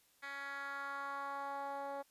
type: tone with band-pass filter sweep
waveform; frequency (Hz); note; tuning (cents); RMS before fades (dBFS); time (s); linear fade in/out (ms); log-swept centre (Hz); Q
10% pulse; 279; C#4; +11; -43; 0.22-2.03; 20; 2100 to 640; 2.3
effects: white hiss -71 dBFS RMS until 2.1 s + resampled to 32000 Hz